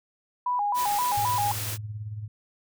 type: tone with vibrato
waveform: sine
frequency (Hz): 900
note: A5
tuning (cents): +39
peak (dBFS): -23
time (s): 0.46-1.52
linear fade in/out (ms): 5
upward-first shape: square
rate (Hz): 3.8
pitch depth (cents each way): 160
type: noise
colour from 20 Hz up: white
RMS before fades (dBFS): -33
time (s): 0.74-1.78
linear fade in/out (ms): 50
type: tone with tremolo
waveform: sine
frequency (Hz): 106.3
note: G#2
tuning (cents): +41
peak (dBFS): -30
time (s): 1.17-2.28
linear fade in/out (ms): 5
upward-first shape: sine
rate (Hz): 18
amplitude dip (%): 55
effects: none